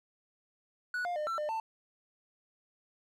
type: tone with pitch steps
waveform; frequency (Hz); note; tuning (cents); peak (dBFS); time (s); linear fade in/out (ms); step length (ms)
triangle; 1472 / 705 / 605 / 1343 / 602 / 891; F#6 / F5 / D#5 / E6 / D5 / A5; -9 / +16 / -49 / +32 / +43 / +22; -30; 0.94-1.6; 2; 110
effects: none